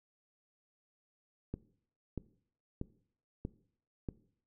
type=click train; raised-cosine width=3 ms; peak=-24 dBFS; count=5; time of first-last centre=1.54-4.088 s; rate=1.57 Hz; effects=noise-tail reverb RT60 0.6 s tail -19 dB re dry